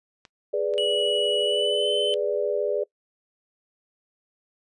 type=clicks; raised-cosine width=0.2 ms; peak=-28 dBFS; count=2; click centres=0.252 / 0.738 s
type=chord; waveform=sine; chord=G# diminished; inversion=none; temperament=equal; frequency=415.3 / 493.9 / 587.3 Hz; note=G#4 / B4 / D5; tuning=0 / 0 / 0 cents; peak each=-26 / -28 / -26 dBFS; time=0.53-2.84 s; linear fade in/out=10 ms
type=tone with pitch glide; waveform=triangle; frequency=2928 to 3054 Hz; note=F#7 to G7; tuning=-19 to -46 cents; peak=-23 dBFS; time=0.78-2.14 s; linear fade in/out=0 ms; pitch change=+73 cents; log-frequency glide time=1.42-1.9 s
effects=noise-tail reverb RT60 0.1 s tail -24 dB re dry + resampled to 24000 Hz